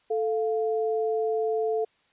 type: tone pair together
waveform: sine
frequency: 439.7 / 698.5 Hz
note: A4 / F5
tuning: -1 / 0 cents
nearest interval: minor sixth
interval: 801 cents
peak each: -24 / -31 dBFS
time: 0.1-1.85 s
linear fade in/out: 10 ms
effects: white hiss -66 dBFS RMS until 2.12 s + resampled to 8000 Hz